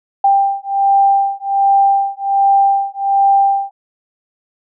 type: beating tone pair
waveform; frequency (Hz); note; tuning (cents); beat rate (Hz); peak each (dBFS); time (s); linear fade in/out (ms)
sine; 790 / 791.3; G5 / G5; +13 / +16; 1.3; -13; 0.24-3.71; 5
effects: none